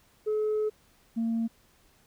sine tone pair in turn, 428.1 / 228.2 Hz, A4 / A#3, -47 / -37 cents, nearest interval major seventh, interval 1090 cents, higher first, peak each -23 / -24 dBFS, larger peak first, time 0.26-0.7 / 1.16-1.48 s, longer first, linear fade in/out 20 ms, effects tanh soft clip ceiling -23 dBFS + pink hiss -63 dBFS RMS until 2.06 s

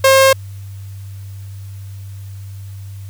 sawtooth tone, 535 Hz, C5, 38 cents sharp, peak -3 dBFS, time 0.04-0.33 s, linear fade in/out 5 ms, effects added 98 Hz sine -28 dBFS peak until 3.09 s + white hiss -48 dBFS RMS until 3.09 s

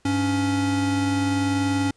square tone pair together, 100 / 279.6 Hz, G2 / C#4, +35 / +15 cents, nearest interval octave + tritone, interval 1780 cents, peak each -27 / -22 dBFS, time 0.05-1.91 s, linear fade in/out 5 ms, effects pink hiss -63 dBFS RMS until 1.96 s + resampled to 22050 Hz

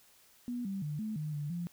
sine tone with pitch steps, 243.3 / 195.1 / 148.7 / 216.5 / 152.2 / 146.7 / 172.9 Hz, B3 / G3 / D3 / A3 / D#3 / D3 / F3, -26 / -8 / +22 / -28 / -38 / -2 / -17 cents, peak -34 dBFS, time 0.48-1.67 s, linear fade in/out 0 ms, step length 170 ms, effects white hiss -63 dBFS RMS until 1.72 s

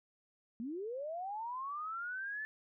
sine linear sweep, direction up, 216.9 to 1760 Hz, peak -38 dBFS, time 0.6-2.45 s, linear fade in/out 0 ms, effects none

